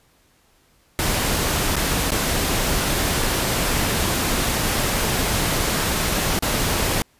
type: noise with dropouts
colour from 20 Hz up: pink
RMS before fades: -21 dBFS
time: 0.99-7.02 s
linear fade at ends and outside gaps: 0 ms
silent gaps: 1.758-1.765 / 2.106-2.119 / 6.39-6.424 s
effects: pink hiss -59 dBFS RMS until 7.19 s + resampled to 32000 Hz